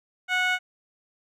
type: tone with band-pass filter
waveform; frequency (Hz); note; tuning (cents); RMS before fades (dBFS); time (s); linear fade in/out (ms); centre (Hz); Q
15% pulse; 734; F#5; -14; -24; 0.28-0.59; 50; 1800; 1.1
effects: none